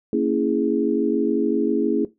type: chord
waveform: sine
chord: A# half-diminished seventh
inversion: none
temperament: equal with one note detuned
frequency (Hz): 229.9 / 277.2 / 329.6 / 415.3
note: A#3 / C#4 / E4 / G#4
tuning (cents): -24 / 0 / 0 / 0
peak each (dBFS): -23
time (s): 0.13-2.05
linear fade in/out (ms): 2
effects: noise-tail reverb RT60 0.2 s tail -17 dB re dry